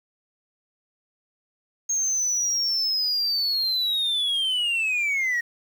sine linear sweep, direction down, 6500 to 1864.7 Hz, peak -19 dBFS, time 1.89-5.41 s, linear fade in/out 10 ms, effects tanh soft clip ceiling -20 dBFS + 8-bit

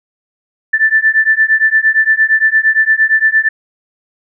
sine beating tone pair, 1760 / 1768.7 Hz, A6 / A6, 0 / +9 cents, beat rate 8.7 Hz, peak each -11 dBFS, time 0.73-3.49 s, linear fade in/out 10 ms, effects none

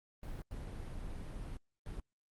brown noise bursts at uneven times, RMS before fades -43 dBFS, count 3, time 0.23-0.42 / 0.51-1.57 / 1.86-2 s, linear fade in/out 2 ms, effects Opus 32 kbps

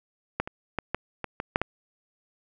clicks, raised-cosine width 0.5 ms, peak -10 / -20 / -12 / -11 / -16 / -15 / -6 / -10 dBFS, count 8, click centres 0.4 / 0.475 / 0.787 / 0.946 / 1.243 / 1.401 / 1.559 / 1.616 s, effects none

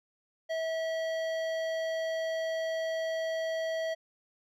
sine tone with hard clipping, 648 Hz, E5, 30 cents flat, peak -32 dBFS, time 0.49-3.95 s, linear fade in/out 20 ms, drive 13 dB, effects none

